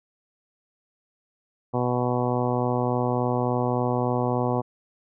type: harmonic tone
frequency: 123.47 Hz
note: B2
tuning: in tune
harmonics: 1 / 2 / 3 / 4 / 5 / 6 / 7 / 8 / 9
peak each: -27 / -28 / -30 / -29 / -32 / -31 / -33 / -34 / -37 dBFS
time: 1.73-4.62 s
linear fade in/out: 20 ms
effects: none